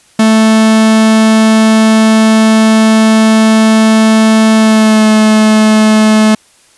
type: tone with pitch glide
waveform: 45% pulse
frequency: 220 to 216.2 Hz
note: A3 to A3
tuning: 0 to -30 cents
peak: -4 dBFS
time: 0.19-6.35 s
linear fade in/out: 5 ms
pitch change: -30 cents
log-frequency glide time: 4.55-5.07 s
effects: white hiss -46 dBFS RMS until 6.77 s + resampled to 24000 Hz